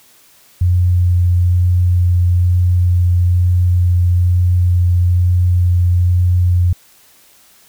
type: tone with vibrato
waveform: sine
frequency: 88.9 Hz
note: F2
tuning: 31 cents sharp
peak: -9 dBFS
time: 0.61-6.73 s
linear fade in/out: 5 ms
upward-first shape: sine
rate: 1.1 Hz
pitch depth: 9 cents each way
effects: white hiss -48 dBFS RMS until 7.68 s